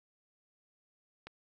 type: click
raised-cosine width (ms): 0.3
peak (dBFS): -29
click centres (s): 1.27
effects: none